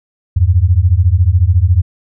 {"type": "beating tone pair", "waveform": "sine", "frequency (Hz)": [82.41, 96.41], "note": ["E2", "G2"], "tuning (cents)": [0, -28], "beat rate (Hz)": 14, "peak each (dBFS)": -10, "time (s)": [0.36, 1.82], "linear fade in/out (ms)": 10, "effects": []}